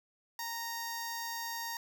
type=tone with notch filter; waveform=10% pulse; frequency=929 Hz; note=A#5; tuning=6 cents flat; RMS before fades=-39 dBFS; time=0.39-1.77 s; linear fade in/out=2 ms; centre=3000 Hz; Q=0.87; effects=none